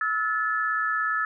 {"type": "tone cluster", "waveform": "sine", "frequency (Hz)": [1302, 1419, 1732], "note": ["E6", "F6", "A6"], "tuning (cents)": [-22, 27, -28], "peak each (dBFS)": [-26, -34, -26], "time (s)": [0.01, 1.25], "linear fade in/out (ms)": 2, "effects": []}